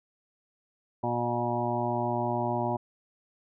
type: harmonic tone with a mistuned harmonic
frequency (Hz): 119.7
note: A#2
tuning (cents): +46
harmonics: 1 / 2 / 3 / 5 / 6 / 7 / 8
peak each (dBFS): -34 / -34 / -34 / -34 / -34 / -34 / -34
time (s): 1.03-2.77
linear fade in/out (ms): 10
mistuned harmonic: 5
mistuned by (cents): +18
effects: none